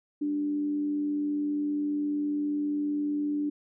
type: tone with frequency modulation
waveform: sine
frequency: 294.2 Hz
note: D4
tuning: 3 cents sharp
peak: -26 dBFS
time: 0.21-3.5 s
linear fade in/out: 10 ms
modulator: 89.4 Hz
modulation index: 0.2
effects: none